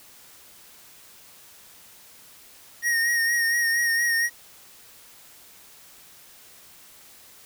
square tone with vibrato, 1864.7 Hz, A#6, in tune, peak -21 dBFS, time 2.82-4.3 s, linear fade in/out 50 ms, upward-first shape sine, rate 4.3 Hz, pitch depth 32 cents each way, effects white hiss -50 dBFS RMS until 7.45 s

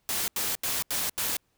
white noise bursts, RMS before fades -29 dBFS, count 5, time 0.09-1.368 s, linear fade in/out 0 ms, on 190 ms, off 82 ms, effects pink hiss -72 dBFS RMS until 1.57 s

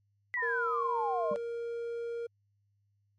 sine exponential sweep, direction down, 2006 to 572 Hz, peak -30 dBFS, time 0.34-1.36 s, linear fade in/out 0 ms
sine tone with pitch glide, 1001 to 1060.5 Hz, B5 to C6, +23 to +23 cents, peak -36 dBFS, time 0.37-1.34 s, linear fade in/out 5 ms, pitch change +100 cents, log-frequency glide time 0.71-0.8 s
triangle tone, 468.2 Hz, A#4, 8 cents sharp, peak -32 dBFS, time 0.42-2.27 s, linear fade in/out 10 ms
sine tone with exponential decay, 202.2 Hz, G#3, 46 cents flat, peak -34 dBFS, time 1.31-1.4 s, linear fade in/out 5 ms, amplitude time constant 18 ms
effects added 101 Hz sine -70 dBFS peak until 3.18 s + MP3 48 kbps

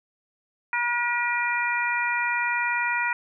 harmonic tone, 479.7 Hz, A#4, 50 cents sharp, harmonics 2 / 3 / 4 / 5, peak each -28 / -28 / -28 / -28 dBFS, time 0.73-3.13 s, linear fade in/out 2 ms, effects none

